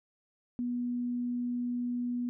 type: tone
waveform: sine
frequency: 243.7 Hz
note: B3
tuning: 23 cents flat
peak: -30 dBFS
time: 0.59-2.29 s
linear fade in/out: 0 ms
effects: none